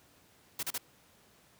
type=noise bursts; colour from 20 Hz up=white; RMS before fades=-35 dBFS; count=3; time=0.59-0.78 s; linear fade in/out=5 ms; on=40 ms; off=35 ms; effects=pink hiss -63 dBFS RMS until 1.59 s + high-pass 80 Hz 12 dB/octave